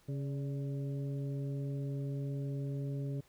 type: harmonic tone with a mistuned harmonic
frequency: 138.59 Hz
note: C#3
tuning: in tune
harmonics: 1 / 2 / 3 / 4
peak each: -35 / -44 / -47 / -52 dBFS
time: 0.08-3.21 s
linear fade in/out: 10 ms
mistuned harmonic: 4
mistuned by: +66 cents
effects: pink hiss -67 dBFS RMS until 3.28 s